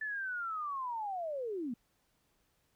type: linear sweep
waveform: sine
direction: down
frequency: 1760 to 219.8 Hz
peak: -35 dBFS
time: 0.01-1.74 s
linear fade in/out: 5 ms
effects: pink hiss -75 dBFS RMS until 2.75 s